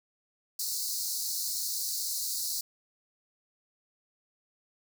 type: high-pass noise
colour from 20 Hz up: pink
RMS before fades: -33 dBFS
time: 0.59-2.61 s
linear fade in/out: 5 ms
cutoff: 4100 Hz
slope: 96 dB/octave
effects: none